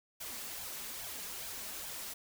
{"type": "noise with flanger", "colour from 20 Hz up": "white", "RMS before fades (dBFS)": -43, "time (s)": [0.2, 2.14], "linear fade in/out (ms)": 10, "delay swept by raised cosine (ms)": [1.2, 5], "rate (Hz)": 2.4, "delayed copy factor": 0.6, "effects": []}